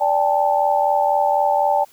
sine tone cluster, 584 / 794 / 878 Hz, D5 / G5 / A5, -10 / +22 / -4 cents, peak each -20 / -18 / -19 dBFS, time 0-1.85 s, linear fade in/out 20 ms, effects white hiss -52 dBFS RMS until 1.92 s

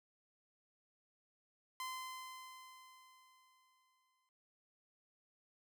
sawtooth tone with exponential decay, 1032 Hz, C6, 24 cents flat, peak -37 dBFS, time 1.8-4.29 s, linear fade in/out 1 ms, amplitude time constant 540 ms, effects none

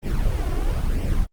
brown noise with flanger, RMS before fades -21 dBFS, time 0.02-1.27 s, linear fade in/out 50 ms, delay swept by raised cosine 0.36 to 2.86 ms, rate 1 Hz, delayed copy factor +0.6, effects Opus 24 kbps

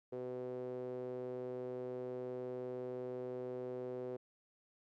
sawtooth tone with band-pass filter, 125.8 Hz, B2, 32 cents sharp, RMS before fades -43 dBFS, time 0.12-4.17 s, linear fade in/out 10 ms, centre 440 Hz, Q 6.7, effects none

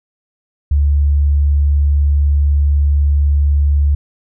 sine tone, 72 Hz, D2, 34 cents flat, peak -9 dBFS, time 0.71-3.95 s, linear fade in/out 5 ms, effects none

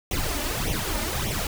pink noise with flanger, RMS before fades -27 dBFS, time 0.11-1.47 s, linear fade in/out 2 ms, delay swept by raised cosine 0.32 to 3.42 ms, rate 1.7 Hz, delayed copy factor +0.75, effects none

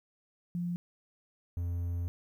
sine / triangle tone pair in turn, 174.61 / 86.65 Hz, F3 / F2, 0 / -13 cents, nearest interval octave, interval 1213 cents, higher first, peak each -31 / -29 dBFS, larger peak second, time 0.55-0.76 / 1.57-2.08 s, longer second, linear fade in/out 0 ms, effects 11-bit

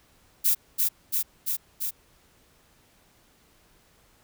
violet noise with echo, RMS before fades -21 dBFS, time 0.44-0.55 s, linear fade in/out 20 ms, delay 340 ms, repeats 4, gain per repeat -2 dB, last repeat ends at 1.91 s, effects pink hiss -61 dBFS RMS until 4.23 s

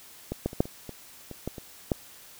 clicks, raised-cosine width 2 ms, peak -17 / -13 / -26 / -7 / -26 / -24 / -25 / -17 / -25 / -10 dBFS, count 10, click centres 0.32 / 0.46 / 0.531 / 0.605 / 0.655 / 0.893 / 1.313 / 1.476 / 1.582 / 1.918 s, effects white hiss -50 dBFS RMS until 2.39 s

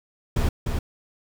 brown noise with echo, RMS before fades -21 dBFS, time 0.36-0.49 s, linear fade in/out 5 ms, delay 300 ms, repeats 1, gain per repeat -4 dB, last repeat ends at 0.79 s, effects none

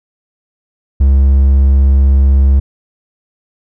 triangle tone, 68 Hz, C#2, 33 cents flat, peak -3 dBFS, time 1-2.6 s, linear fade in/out 10 ms, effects none

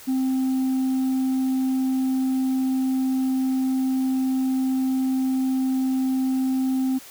sine tone, 261.6 Hz, C4, in tune, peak -17 dBFS, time 0.07-6.99 s, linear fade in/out 20 ms, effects tanh soft clip ceiling -19 dBFS + white hiss -44 dBFS RMS until 7.1 s

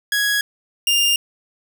sawtooth tone pair in turn, 1664 / 2804 Hz, G#6 / F7, +3 / +6 cents, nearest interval major sixth, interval 903 cents, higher second, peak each -13 / -11 dBFS, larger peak second, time 0.12-0.41 / 0.87-1.16 s, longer neither, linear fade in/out 2 ms, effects none

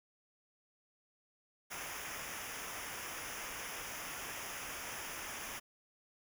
pink noise with comb filter, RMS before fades -44 dBFS, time 1.7-5.6 s, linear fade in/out 20 ms, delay 0.24 ms, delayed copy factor -0.8, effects none

